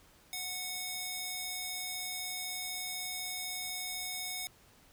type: tone with high-pass filter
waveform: square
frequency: 736 Hz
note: F#5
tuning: 9 cents flat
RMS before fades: -39 dBFS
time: 0.33-4.47 s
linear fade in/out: 0 ms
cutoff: 2700 Hz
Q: 0.54
effects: pink hiss -62 dBFS RMS until 4.92 s